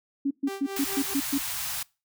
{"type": "tone bursts", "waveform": "sine", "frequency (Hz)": 278, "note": "C#4", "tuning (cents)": 5, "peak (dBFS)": -22, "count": 7, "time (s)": [0.25, 1.383], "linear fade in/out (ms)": 10, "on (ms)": 59, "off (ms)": 120}
{"type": "tone with tremolo", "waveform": "sawtooth", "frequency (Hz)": 392, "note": "G4", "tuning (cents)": 0, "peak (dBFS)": -28, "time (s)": [0.47, 1.14], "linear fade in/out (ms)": 5, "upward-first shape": "sine", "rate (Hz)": 4.7, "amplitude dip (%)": 90}
{"type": "band-stop noise", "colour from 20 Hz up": "white", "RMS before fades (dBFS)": -32, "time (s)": [0.76, 1.83], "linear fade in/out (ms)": 5, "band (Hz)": [150, 740], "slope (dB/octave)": 24}
{"effects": ["noise-tail reverb RT60 0.3 s tail -24 dB re dry"]}